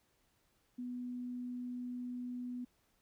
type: tone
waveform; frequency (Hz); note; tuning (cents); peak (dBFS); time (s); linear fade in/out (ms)
sine; 246.9; B3; 0; -39; 0.78-2.65; 10
effects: pink hiss -75 dBFS RMS until 3.01 s